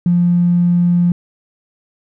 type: tone with tanh clipping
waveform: triangle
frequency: 174.7 Hz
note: F3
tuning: 1 cent sharp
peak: -9 dBFS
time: 0.06-1.12 s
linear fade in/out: 2 ms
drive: 2 dB
effects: none